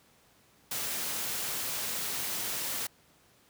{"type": "noise", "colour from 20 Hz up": "white", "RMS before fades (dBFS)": -34, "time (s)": [0.71, 2.87], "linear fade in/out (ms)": 5, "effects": ["pink hiss -63 dBFS RMS until 3.49 s", "high-pass 80 Hz 12 dB/octave"]}